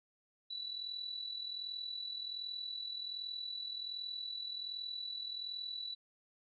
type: tone with amplitude modulation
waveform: sine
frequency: 3951 Hz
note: B7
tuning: in tune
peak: -37 dBFS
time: 0.5-5.95 s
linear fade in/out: 10 ms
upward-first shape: sine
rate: 41.3 Hz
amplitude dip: 60%
effects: none